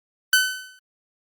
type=tone with exponential decay; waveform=sawtooth; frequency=1514 Hz; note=F#6; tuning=39 cents sharp; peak=-8 dBFS; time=0.33-0.79 s; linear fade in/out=2 ms; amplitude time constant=100 ms; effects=Opus 32 kbps